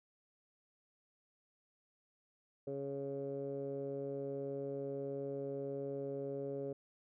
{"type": "tone with low-pass filter", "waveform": "15% pulse", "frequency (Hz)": 138.59, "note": "C#3", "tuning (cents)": 0, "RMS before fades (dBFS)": -41, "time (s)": [2.67, 6.73], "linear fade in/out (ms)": 5, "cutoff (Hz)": 490, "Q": 6.8, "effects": []}